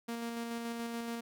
sawtooth tone with tremolo, 233.1 Hz, A#3, in tune, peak -32 dBFS, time 0.08-1.21 s, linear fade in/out 10 ms, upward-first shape square, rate 7 Hz, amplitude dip 25%, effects none

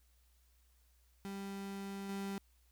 35% pulse tone with level steps, 197 Hz, G3, 9 cents sharp, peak -40 / -37 dBFS, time 1.25-2.38 s, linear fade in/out 0 ms, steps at 2.09 s, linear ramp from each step 2 ms, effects added 60 Hz sine -67 dBFS peak until 2.71 s + white hiss -75 dBFS RMS until 2.71 s

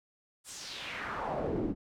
brown noise with band-pass filter sweep, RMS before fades -36 dBFS, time 0.44-1.75 s, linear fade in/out 50 ms, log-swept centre 9200 to 220 Hz, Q 2.4, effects none

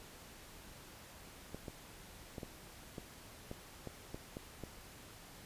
clicks, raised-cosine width 2 ms, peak -30 dBFS, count 10, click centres 1.546 / 1.682 / 2.382 / 2.432 / 2.982 / 3.514 / 3.873 / 4.145 / 4.369 / 4.637 s, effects pink hiss -55 dBFS RMS until 5.45 s + resampled to 32000 Hz

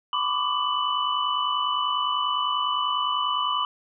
sine tone cluster, 1003 / 1140 / 1190 / 2982 Hz, B5 / C#6 / D6 / F#7, +26 / +48 / +22 / +13 cents, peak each -28 dBFS, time 0.13-3.65 s, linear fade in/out 2 ms, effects none

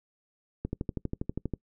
click train, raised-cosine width 3 ms, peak -18 dBFS, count 12, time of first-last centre 0.65-1.537 s, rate 12.4 Hz, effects noise-tail reverb RT60 0.1 s tail -24 dB re dry

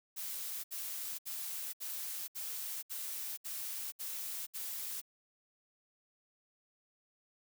blue noise bursts, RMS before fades -41 dBFS, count 9, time 0.16-5.016 s, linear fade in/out 20 ms, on 480 ms, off 67 ms, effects none

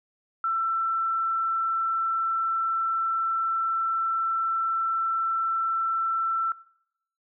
sine tone, 1338 Hz, E6, 25 cents sharp, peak -23 dBFS, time 0.44-6.52 s, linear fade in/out 2 ms, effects noise-tail reverb RT60 0.7 s tail -19 dB re dry

